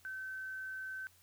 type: tone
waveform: sine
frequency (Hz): 1535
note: G6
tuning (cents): -37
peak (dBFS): -40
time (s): 0.05-1.07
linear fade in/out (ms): 0
effects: added 89 Hz sine -70 dBFS peak until 1.22 s + white hiss -66 dBFS RMS until 1.22 s